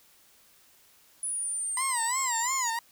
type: exponential sweep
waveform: sine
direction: down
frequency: 9956 to 6750 Hz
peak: -29 dBFS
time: 1.23-2.7 s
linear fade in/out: 2 ms
type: tone with vibrato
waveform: 30% pulse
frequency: 987.8 Hz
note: B5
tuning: in tune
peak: -26 dBFS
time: 1.77-2.79 s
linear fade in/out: 2 ms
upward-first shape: sine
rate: 2.9 Hz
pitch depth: 150 cents each way
effects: white hiss -60 dBFS RMS until 2.91 s